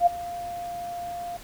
sine tone with ADSR envelope, 698.5 Hz, F5, in tune, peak -12 dBFS, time 0-1.37 s, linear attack 65 ms, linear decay 13 ms, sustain -19 dB, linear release 5 ms, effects pink hiss -46 dBFS RMS until 1.43 s

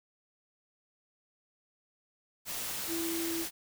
sine tone in noise, 332.4 Hz, E4, 15 cents sharp, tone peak -33 dBFS, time 2.87-3.46 s, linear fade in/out 50 ms, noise white, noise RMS -37 dBFS, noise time 2.45-3.51 s, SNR +1 dB, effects none

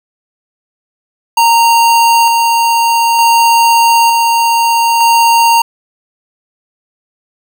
square tone with tremolo, 926 Hz, A#5, 12 cents flat, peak -6 dBFS, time 1.37-5.62 s, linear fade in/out 5 ms, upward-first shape square, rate 0.55 Hz, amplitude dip 25%, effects 8-bit

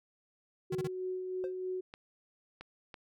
sine tone with tremolo, 370 Hz, F#4, in tune, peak -33 dBFS, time 0.7-1.81 s, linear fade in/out 10 ms, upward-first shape sine, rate 3.2 Hz, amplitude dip 35%
square tone bursts, 153.8 Hz, D#3, 20 cents flat, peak -35 dBFS, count 3, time 0.72-0.874 s, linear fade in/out 5 ms, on 32 ms, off 29 ms
triangle tone with exponential decay, 523.3 Hz, C5, in tune, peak -32 dBFS, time 1.44-1.55 s, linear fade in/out 0 ms, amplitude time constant 23 ms
clicks, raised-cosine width 0.3 ms, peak -30 dBFS, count 3, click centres 1.939 / 2.61 / 2.942 s
effects none

